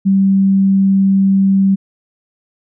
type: tone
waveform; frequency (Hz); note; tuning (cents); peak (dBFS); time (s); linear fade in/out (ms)
sine; 194.2; G3; -16; -8; 0.05-1.76; 20
effects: none